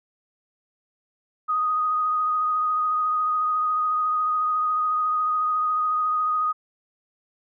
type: tone with vibrato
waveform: sine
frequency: 1245 Hz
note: D#6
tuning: 1 cent sharp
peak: -20 dBFS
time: 1.48-6.53 s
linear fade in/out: 20 ms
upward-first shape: sine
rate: 14 Hz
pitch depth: 18 cents each way
effects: none